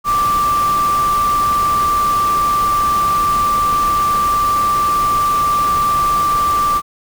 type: tone in noise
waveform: sine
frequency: 1174.7 Hz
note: D6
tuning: in tune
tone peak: -12 dBFS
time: 0.04-6.82 s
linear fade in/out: 50 ms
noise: pink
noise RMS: -26 dBFS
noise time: 0.04-6.82 s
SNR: +11 dB
effects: none